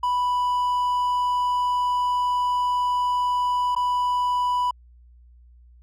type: tone with dropouts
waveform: triangle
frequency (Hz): 987.8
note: B5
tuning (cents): 0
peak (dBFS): -18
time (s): 0.03-4.71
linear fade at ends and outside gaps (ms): 5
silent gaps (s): 3.751-3.762
effects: added 60 Hz sine -48 dBFS peak until 5.82 s